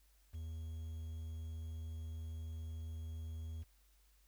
triangle tone with quantisation, 80.5 Hz, E2, 41 cents flat, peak -40 dBFS, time 0.33-3.64 s, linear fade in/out 20 ms, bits 11, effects added 50 Hz sine -67 dBFS peak until 4.27 s + white hiss -74 dBFS RMS until 4.27 s

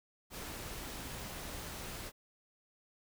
pink noise, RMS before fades -44 dBFS, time 0.3-2.12 s, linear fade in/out 50 ms, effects none

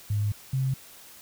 sine tone pair in turn, 103.83 / 132.57 Hz, G#2 / C3, 0 / +23 cents, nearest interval major third, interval 423 cents, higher second, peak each -23 dBFS, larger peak neither, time 0.1-0.32 / 0.53-0.74 s, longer first, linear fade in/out 5 ms, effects white hiss -49 dBFS RMS until 1.21 s

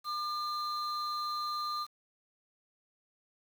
triangle tone pair together, 1200 / 4109 Hz, D6 / C8, +37 / -32 cents, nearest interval octave + major sixth, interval 2131 cents, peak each -31 / -38 dBFS, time 0.04-1.87 s, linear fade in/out 50 ms, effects tanh soft clip ceiling -26 dBFS + 9-bit

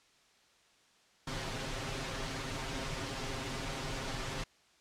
pink noise with comb filter, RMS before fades -38 dBFS, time 1.27-4.44 s, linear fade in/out 5 ms, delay 7.5 ms, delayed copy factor +0.8, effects white hiss -66 dBFS RMS until 4.8 s + low-pass 6000 Hz 12 dB/octave

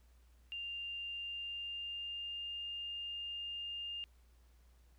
sine tone with pitch glide, 2794 to 2812 Hz, F7 to F7, 0 to +11 cents, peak -40 dBFS, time 0.52-4.04 s, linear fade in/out 0 ms, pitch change +11 cents, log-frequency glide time 1.07-2.6 s, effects added 60 Hz sine -62 dBFS peak until 4.98 s + pink hiss -74 dBFS RMS until 4.98 s

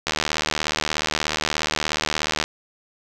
click train, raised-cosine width 0.2 ms, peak -4 dBFS, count 183, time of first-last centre 0.07-2.44 s, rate 76.8 Hz, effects none

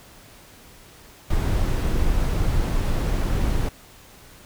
brown noise, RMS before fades -21 dBFS, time 1.3-3.69 s, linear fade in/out 5 ms, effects pink hiss -48 dBFS RMS until 4.45 s

